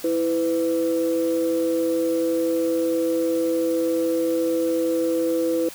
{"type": "tone pair together", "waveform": "sine", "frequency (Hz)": [328.8, 502.6], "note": ["E4", "B4"], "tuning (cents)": [-4, 30], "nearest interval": "perfect fifth", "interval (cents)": 734, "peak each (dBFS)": -21, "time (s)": [0.04, 5.69], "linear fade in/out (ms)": 5, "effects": ["tanh soft clip ceiling -13 dBFS", "white hiss -40 dBFS RMS until 5.74 s"]}